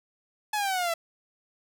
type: exponential sweep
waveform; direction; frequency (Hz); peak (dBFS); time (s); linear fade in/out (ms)
sawtooth; down; 860 to 659.3; -22; 0.53-0.94; 5
effects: none